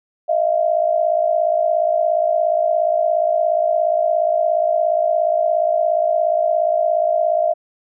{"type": "tone pair together", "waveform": "sine", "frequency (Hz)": [626.9, 684], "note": ["D#5", "F5"], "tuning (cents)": [13, -36], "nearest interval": "major second", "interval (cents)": 151, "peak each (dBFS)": -17, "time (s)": [0.28, 7.54], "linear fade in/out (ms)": 20, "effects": []}